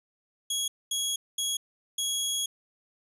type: tone bursts at uneven times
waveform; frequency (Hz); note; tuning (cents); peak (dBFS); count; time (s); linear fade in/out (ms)
20% pulse; 3322; G#7; 0; -22; 4; 0.5-0.68 / 0.91-1.16 / 1.38-1.57 / 1.98-2.46; 5
effects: resampled to 32000 Hz